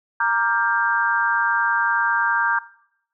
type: chord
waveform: sine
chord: G minor seventh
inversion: first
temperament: equal with one note detuned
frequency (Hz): 932.3 / 1174.7 / 1396.9 / 1587.1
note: Bb5 / D6 / F6 / G6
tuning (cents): 0 / 0 / 0 / +21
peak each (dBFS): -22 / -25 / -26 / -21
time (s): 0.2-2.59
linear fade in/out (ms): 5
effects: noise-tail reverb RT60 0.7 s tail -19 dB re dry